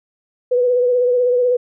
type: tone with vibrato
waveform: sine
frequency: 493.9 Hz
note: B4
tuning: in tune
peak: -12 dBFS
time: 0.51-1.57 s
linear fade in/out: 10 ms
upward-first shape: triangle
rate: 16 Hz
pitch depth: 42 cents each way
effects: none